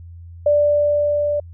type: tone with level ramp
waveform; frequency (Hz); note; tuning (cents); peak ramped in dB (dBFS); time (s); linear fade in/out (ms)
sine; 587.3; D5; 0; -11 to -17; 0.46-1.4; 5
effects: added 85 Hz sine -35 dBFS peak until 1.53 s